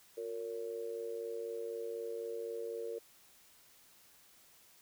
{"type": "tone with amplitude modulation", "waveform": "sine", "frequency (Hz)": 460, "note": "A#4", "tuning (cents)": -23, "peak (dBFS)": -34, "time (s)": [0.17, 2.99], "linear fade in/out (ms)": 10, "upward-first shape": "sine", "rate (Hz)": 104, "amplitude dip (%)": 85, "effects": ["white hiss -63 dBFS RMS until 4.81 s"]}